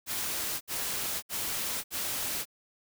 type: noise bursts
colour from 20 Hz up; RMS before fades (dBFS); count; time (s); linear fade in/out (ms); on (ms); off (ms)
white; -33; 4; 0.06-2.455; 50; 550; 65
effects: none